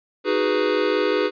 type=chord; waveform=square; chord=G# minor seventh; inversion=second; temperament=equal; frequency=311.1 / 370 / 415.3 / 493.9 Hz; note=D#4 / F#4 / G#4 / B4; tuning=0 / 0 / 0 / 0 cents; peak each=-27 / -26 / -23 / -24 dBFS; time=0.24-1.31 s; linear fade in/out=50 ms; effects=resampled to 11025 Hz

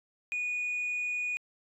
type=tone; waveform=sine; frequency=2462 Hz; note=D#7; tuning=19 cents flat; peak=-28 dBFS; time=0.32-1.37 s; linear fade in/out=0 ms; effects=tanh soft clip ceiling -28 dBFS

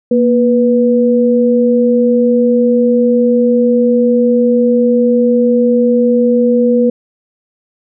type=tone pair together; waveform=sine; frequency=236.1 / 490.5 Hz; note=A#3 / B4; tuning=+22 / -12 cents; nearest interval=octave + minor second; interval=1266 cents; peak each=-10 dBFS; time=0.11-6.9 s; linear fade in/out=5 ms; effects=none

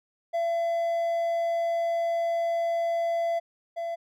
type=tone pair in turn; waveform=triangle; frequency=675 / 675 Hz; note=E5 / E5; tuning=+41 / +41 cents; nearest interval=unison; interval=0 cents; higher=neither; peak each=-22 / -27 dBFS; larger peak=first; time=0.33-3.4 / 3.76-3.96 s; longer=first; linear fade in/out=20 ms; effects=none

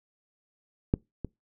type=clicks; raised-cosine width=3 ms; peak=-9 / -20 dBFS; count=2; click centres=0.939 / 1.247 s; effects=noise-tail reverb RT60 0.2 s tail -25 dB re dry

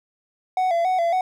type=tone with vibrato; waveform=triangle; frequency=710 Hz; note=F5; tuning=28 cents sharp; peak=-16 dBFS; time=0.57-1.21 s; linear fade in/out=2 ms; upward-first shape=square; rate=3.6 Hz; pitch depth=79 cents each way; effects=none

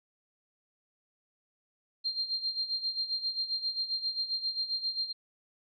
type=tone with tremolo; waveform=sine; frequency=4186 Hz; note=C8; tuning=in tune; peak=-27 dBFS; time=2.04-5.13 s; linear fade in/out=20 ms; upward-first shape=sine; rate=7.5 Hz; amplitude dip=75%; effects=MP3 48 kbps

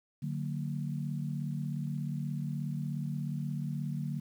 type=chord; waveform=sine; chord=D augmented; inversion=none; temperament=just; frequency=146.83 / 183.54 / 229.4 Hz; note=D3 / F#3 / A#3; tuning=0 / -14 / -28 cents; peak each=-34 / -39 / -40 dBFS; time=0.22-4.2 s; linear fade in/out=10 ms; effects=10-bit

